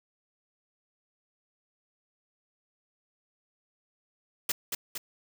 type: noise with echo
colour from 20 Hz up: white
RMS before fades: -28 dBFS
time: 4.49-4.52 s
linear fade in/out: 5 ms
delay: 230 ms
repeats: 2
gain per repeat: -4 dB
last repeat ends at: 4.98 s
effects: none